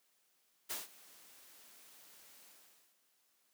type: noise with ADSR envelope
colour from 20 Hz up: white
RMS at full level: -39 dBFS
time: 0.69-2.98 s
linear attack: 21 ms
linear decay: 160 ms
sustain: -21 dB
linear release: 530 ms
effects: white hiss -75 dBFS RMS until 3.53 s + high-pass 200 Hz 12 dB/octave